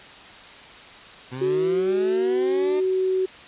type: linear sweep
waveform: 20% pulse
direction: up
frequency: 123.47 to 304.4 Hz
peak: -26 dBFS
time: 1.31-2.81 s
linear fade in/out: 20 ms
type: tone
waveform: sine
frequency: 375 Hz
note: F#4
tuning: 23 cents sharp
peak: -19 dBFS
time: 1.41-3.26 s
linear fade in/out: 10 ms
effects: white hiss -43 dBFS RMS until 3.47 s + resampled to 8000 Hz